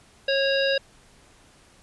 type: harmonic tone with a mistuned harmonic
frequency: 546 Hz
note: C#5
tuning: 26 cents flat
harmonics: 1 / 3 / 5 / 7 / 9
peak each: -22 / -27 / -29 / -30 / -32 dBFS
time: 0.28-0.78 s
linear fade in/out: 5 ms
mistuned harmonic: 5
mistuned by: +37 cents
effects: pink hiss -55 dBFS RMS until 1.82 s + resampled to 24000 Hz